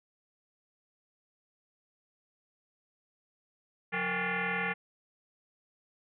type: tone with frequency modulation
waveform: sine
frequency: 179.7 Hz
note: F3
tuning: 50 cents sharp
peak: -29 dBFS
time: 3.92-4.74 s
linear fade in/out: 20 ms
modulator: 319 Hz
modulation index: 7.2
effects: none